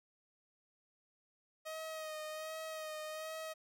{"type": "tone with vibrato", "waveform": "sawtooth", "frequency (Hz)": 627, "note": "D#5", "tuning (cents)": 13, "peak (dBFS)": -38, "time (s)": [1.65, 3.54], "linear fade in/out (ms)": 20, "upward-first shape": "sine", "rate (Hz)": 1.3, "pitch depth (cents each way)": 29, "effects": []}